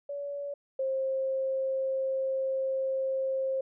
sine tone pair in turn, 569 / 531.5 Hz, C#5 / C5, +45 / +27 cents, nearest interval minor second, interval 118 cents, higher first, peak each -33 / -27 dBFS, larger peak second, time 0.09-0.54 / 0.79-3.61 s, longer second, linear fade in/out 5 ms, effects none

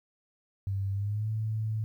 sine tone with pitch glide, 98 to 109.37 Hz, G2 to A2, 0 to -10 cents, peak -28 dBFS, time 0.67-1.84 s, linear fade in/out 0 ms, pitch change +190 cents, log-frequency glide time 0.92-1.29 s, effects 11-bit

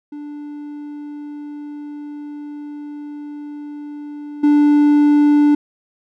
triangle tone with level steps, 293.7 Hz, D4, in tune, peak -26 / -7 dBFS, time 0.12-5.55 s, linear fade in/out 5 ms, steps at 4.43 s, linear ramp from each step 10 ms, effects none

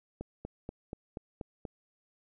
click train, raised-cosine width 2 ms, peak -25 dBFS, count 7, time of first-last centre 0.21-1.652 s, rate 4.16 Hz, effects none

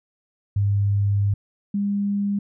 sine tone pair in turn, 100.9 / 201.8 Hz, G#2 / G#3, -49 / -49 cents, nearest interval octave, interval 1200 cents, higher second, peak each -17 / -20 dBFS, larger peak first, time 0.56-1.34 / 1.74-2.39 s, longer first, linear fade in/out 5 ms, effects none

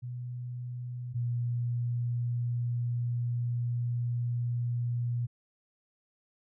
sine tone pair in turn, 123 / 120.26 Hz, B2 / B2, -7 / -46 cents, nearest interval unison, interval 39 cents, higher first, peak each -35 / -28 dBFS, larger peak second, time 0.02-1.14 / 1.14-5.27 s, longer second, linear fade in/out 20 ms, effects none

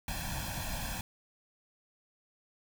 pink noise with comb filter, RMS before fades -37 dBFS, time 0.08-1.01 s, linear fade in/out 2 ms, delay 1.2 ms, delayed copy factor +1, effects none

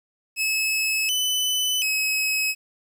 sawtooth tone with pitch steps, 2587 / 3008 / 2559 Hz, E7 / F#7 / D#7, -33 / +28 / +48 cents, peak -18 dBFS, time 0.36-2.55 s, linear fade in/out 50 ms, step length 730 ms, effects 9-bit

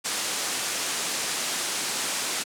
white low-pass noise, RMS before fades -29 dBFS, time 0.04-2.44 s, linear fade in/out 20 ms, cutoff 9300 Hz, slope 24 dB/octave, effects high-pass 200 Hz 12 dB/octave

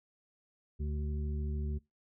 harmonic tone with a mistuned harmonic, 73.3 Hz, D2, 3 cents flat, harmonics 1 / 2 / 3 / 5, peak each -33 / -42 / -44 / -48 dBFS, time 0.79-1.79 s, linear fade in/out 20 ms, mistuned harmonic 5, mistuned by +50 cents, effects noise-tail reverb RT60 0.2 s tail -23 dB re dry

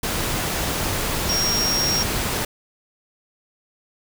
sine tone in noise, 5588 Hz, F8, in tune, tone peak -20 dBFS, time 1.29-2.03 s, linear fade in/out 5 ms, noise pink, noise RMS -24 dBFS, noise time 0.03-2.45 s, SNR +1 dB, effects none

